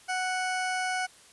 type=tone; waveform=20% pulse; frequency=740 Hz; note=F#5; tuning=in tune; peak=-23 dBFS; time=0.08-1.07 s; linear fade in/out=20 ms; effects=white hiss -55 dBFS RMS until 1.32 s + resampled to 24000 Hz